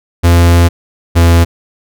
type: tone pair in turn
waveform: 45% pulse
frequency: 85.7 / 84.62 Hz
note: F2 / E2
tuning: -32 / +46 cents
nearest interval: unison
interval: 22 cents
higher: first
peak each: -4 dBFS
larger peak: neither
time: 0.23-0.69 / 1.15-1.45 s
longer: first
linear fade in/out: 20 ms
effects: none